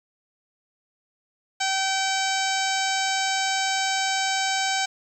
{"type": "harmonic tone with a mistuned harmonic", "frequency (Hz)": 770, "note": "G5", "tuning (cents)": -31, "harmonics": [1, 2, 3, 4, 5, 6, 7, 8, 9, 10], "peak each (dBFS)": [-26, -29, -31, -32, -33, -34, -34, -35, -36, -36], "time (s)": [1.6, 4.86], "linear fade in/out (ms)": 10, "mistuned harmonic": 8, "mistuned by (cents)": 46, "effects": ["9-bit"]}